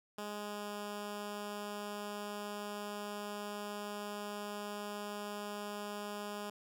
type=tone with pitch glide; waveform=10% pulse; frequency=207.7 to 206.4 Hz; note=G#3 to G#3; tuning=0 to -10 cents; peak=-32 dBFS; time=0.18-6.5 s; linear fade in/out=5 ms; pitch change=-10 cents; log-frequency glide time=0.34-0.7 s; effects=none